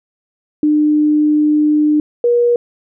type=tone pair in turn; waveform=sine; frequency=301 / 479 Hz; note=D4 / A#4; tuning=+43 / +47 cents; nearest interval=minor sixth; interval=804 cents; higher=second; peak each=-9 dBFS; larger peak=neither; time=0.63-2 / 2.24-2.56 s; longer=first; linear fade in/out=2 ms; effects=none